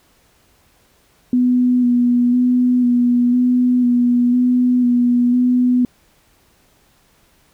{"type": "tone with vibrato", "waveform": "sine", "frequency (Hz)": 246, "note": "B3", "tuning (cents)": -7, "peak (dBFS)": -11, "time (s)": [1.33, 5.85], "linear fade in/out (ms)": 2, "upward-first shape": "square", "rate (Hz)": 1, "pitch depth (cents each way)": 18, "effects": ["pink hiss -56 dBFS RMS until 7.53 s"]}